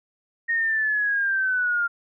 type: linear sweep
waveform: sine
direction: down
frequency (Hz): 1862 to 1392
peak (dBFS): -20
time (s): 0.48-1.88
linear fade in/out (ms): 20
effects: none